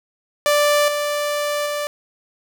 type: tone with level steps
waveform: sawtooth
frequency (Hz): 587.3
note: D5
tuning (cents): 0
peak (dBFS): -10 / -16 / -18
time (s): 0.46-1.87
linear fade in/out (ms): 0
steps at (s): 0.88 / 1.66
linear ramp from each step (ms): 2
effects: none